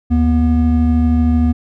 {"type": "tone pair together", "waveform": "triangle", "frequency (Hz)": [76.23, 241.8], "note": ["D#2", "B3"], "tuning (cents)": [-35, -36], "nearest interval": "octave + minor sixth", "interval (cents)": 1999, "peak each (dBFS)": -11, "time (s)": [0.1, 1.53], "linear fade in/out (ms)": 20, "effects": []}